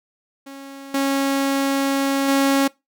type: tone with level steps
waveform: sawtooth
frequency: 274.5 Hz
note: C#4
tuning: 17 cents flat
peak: -31 / -14 / -11 dBFS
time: 0.46-2.68 s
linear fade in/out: 10 ms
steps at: 0.94 / 2.28 s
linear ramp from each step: 5 ms
effects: noise-tail reverb RT60 0.2 s tail -22 dB re dry